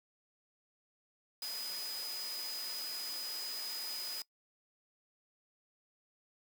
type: tone in noise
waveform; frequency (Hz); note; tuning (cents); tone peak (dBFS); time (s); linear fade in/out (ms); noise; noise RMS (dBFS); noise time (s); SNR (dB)
sine; 4978; D#8; 0; -39; 1.42-4.22; 2; white; -45; 1.42-4.22; +3
effects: noise-tail reverb RT60 0.1 s tail -22 dB re dry + high-pass 300 Hz 12 dB/octave